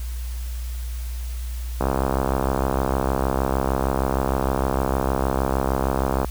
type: click train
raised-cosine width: 1 ms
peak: -7 dBFS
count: 296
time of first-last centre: 1.81-6.246 s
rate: 66.5 Hz
effects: added 60 Hz sine -26 dBFS peak until 6.3 s + white hiss -43 dBFS RMS until 6.3 s